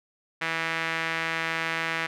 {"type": "tone with band-pass filter", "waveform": "sawtooth", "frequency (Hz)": 163.6, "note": "E3", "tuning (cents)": -13, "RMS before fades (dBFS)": -29, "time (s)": [0.41, 2.07], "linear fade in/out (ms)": 10, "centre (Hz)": 2000, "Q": 2, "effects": []}